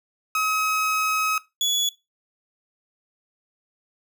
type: tone pair in turn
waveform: 30% pulse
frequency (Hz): 1274 / 3401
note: D#6 / G#7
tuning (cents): +41 / +40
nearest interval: octave + perfect fourth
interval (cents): 1699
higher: second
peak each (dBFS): -18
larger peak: neither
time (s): 0.35-1.38 / 1.61-1.89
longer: first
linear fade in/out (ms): 2
effects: noise-tail reverb RT60 0.2 s tail -17 dB re dry